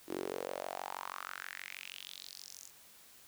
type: tone with high-pass filter sweep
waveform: sawtooth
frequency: 46.25 Hz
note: F#1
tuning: in tune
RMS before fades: -44 dBFS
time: 0.07-2.71 s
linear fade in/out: 50 ms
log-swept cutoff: 320 to 7100 Hz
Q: 4.2
effects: white hiss -59 dBFS RMS until 3.27 s